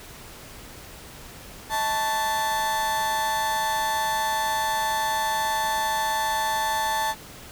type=tone with amplitude modulation; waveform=35% pulse; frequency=880 Hz; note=A5; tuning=in tune; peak=-18 dBFS; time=1.69-7.15 s; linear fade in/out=50 ms; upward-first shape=sine; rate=244 Hz; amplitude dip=65%; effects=pink hiss -43 dBFS RMS until 7.51 s